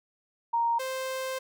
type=tone pair in turn; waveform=sine / sawtooth; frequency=932.3 / 523.2 Hz; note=A#5 / C5; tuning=0 / 0 cents; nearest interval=minor seventh; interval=1000 cents; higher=first; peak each=-23 / -27 dBFS; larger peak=first; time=0.53-0.79 / 0.79-1.39 s; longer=second; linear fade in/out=10 ms; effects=none